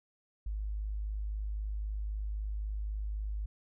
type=tone; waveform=sine; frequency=51.91 Hz; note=G#1; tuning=in tune; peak=-33 dBFS; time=0.46-3.46 s; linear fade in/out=5 ms; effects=none